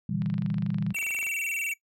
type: chord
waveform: sine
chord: E half-diminished seventh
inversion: second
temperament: just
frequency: 118.67 / 148.33 / 164.81 / 197.78 Hz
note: Bb2 / D3 / E3 / G3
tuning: +31 / +18 / 0 / +16 cents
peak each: -34 / -33 / -30 / -30 dBFS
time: 0.09-0.93 s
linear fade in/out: 5 ms
type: click train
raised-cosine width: 0.3 ms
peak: -28 dBFS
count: 27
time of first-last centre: 0.22-1.268 s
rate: 24.8 Hz
type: tone with vibrato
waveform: square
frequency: 2489 Hz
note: D#7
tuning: in tune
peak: -29 dBFS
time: 0.94-1.74 s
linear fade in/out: 10 ms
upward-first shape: square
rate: 20 Hz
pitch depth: 150 cents each way
effects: noise-tail reverb RT60 0.1 s tail -17 dB re dry